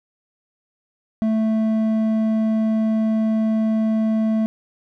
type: tone with hard clipping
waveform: sine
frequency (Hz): 220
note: A3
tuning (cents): 0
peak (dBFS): -18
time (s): 1.22-4.46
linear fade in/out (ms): 0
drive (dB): 6
effects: none